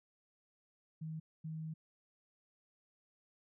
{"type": "tone bursts at uneven times", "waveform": "sine", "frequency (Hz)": 158.5, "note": "D#3", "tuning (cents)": 32, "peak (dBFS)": -40, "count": 2, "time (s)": [[1.01, 1.2], [1.44, 1.74]], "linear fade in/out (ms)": 10, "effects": []}